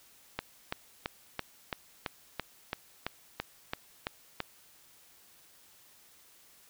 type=click train; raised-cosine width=0.3 ms; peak=-16 dBFS; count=13; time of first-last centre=0.39-4.403 s; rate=2.99 Hz; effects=white hiss -60 dBFS RMS until 6.69 s